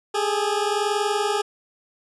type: tone pair together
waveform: 20% pulse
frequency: 407 / 427.6 Hz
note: G#4 / A4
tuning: -35 / -49 cents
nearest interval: minor second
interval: 86 cents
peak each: -18 / -20 dBFS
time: 0.14-1.42 s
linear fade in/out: 10 ms
effects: resampled to 24000 Hz